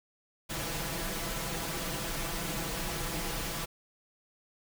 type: noise with comb filter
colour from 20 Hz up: pink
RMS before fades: -35 dBFS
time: 0.49-3.66 s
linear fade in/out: 20 ms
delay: 6 ms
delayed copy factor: +0.75
effects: none